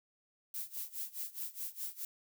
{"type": "noise with tremolo", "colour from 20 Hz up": "violet", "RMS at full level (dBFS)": -39, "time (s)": [0.54, 2.05], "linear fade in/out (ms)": 2, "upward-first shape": "sine", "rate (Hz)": 4.8, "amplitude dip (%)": 90, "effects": []}